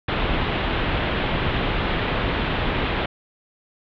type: low-pass noise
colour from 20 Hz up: pink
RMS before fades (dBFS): -23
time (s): 0.08-3.06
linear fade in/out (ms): 5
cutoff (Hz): 3600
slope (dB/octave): 48
effects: none